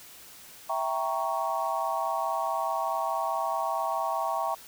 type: chord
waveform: sine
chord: E diminished seventh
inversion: none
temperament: equal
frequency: 659.3 / 784 / 932.3 / 1108.7 Hz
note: E5 / G5 / Bb5 / Db6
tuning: 0 / 0 / 0 / 0 cents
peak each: -32 dBFS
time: 0.69-4.55 s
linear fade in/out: 10 ms
effects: white hiss -49 dBFS RMS until 4.67 s